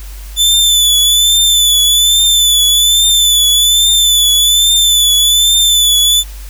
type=tone with vibrato; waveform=sawtooth; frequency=3500 Hz; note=A7; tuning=10 cents flat; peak=-4 dBFS; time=0.36-6.24 s; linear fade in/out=50 ms; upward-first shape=triangle; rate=1.2 Hz; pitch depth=52 cents each way; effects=added 49 Hz sine -25 dBFS peak until 6.49 s + white hiss -37 dBFS RMS until 6.49 s